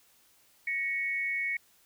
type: tone pair together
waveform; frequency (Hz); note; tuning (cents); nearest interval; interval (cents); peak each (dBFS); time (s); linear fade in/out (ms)
sine; 1905 / 2215; A#6 / C#7; +37 / -2; minor third; 261; -34 / -30; 0.67-1.57; 5
effects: white hiss -64 dBFS RMS until 1.85 s